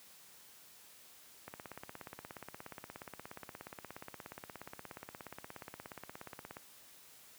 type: click train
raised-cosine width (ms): 0.5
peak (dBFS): -30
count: 87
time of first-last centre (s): 1.48-6.569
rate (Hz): 16.9
effects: white hiss -59 dBFS RMS until 7.38 s + high-pass 80 Hz 12 dB/octave